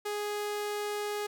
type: tone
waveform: sawtooth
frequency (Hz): 415.3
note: G#4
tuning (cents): 0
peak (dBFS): -28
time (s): 0.05-1.27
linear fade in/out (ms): 10
effects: none